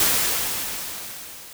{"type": "noise with level ramp", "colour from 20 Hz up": "white", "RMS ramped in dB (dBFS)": [-18, -42], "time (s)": [0, 1.53], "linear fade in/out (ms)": 2, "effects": []}